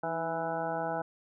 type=harmonic tone with a mistuned harmonic; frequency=164.81 Hz; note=E3; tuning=in tune; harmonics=1 / 2 / 3 / 4 / 5 / 6 / 8 / 9; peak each=-42 / -42 / -39 / -35 / -35 / -43 / -43 / -42 dBFS; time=0.03-1.02 s; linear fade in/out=5 ms; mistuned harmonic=2; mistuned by=-56 cents; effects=none